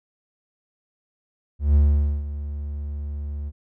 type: tone with ADSR envelope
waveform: triangle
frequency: 72.7 Hz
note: D2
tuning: 17 cents flat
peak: -10 dBFS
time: 1.59-3.52 s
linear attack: 160 ms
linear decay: 480 ms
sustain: -15 dB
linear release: 42 ms
effects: none